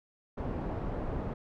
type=low-pass noise; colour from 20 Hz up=pink; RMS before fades=-35 dBFS; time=0.37-1.34 s; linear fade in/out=10 ms; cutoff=770 Hz; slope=12 dB/octave; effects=none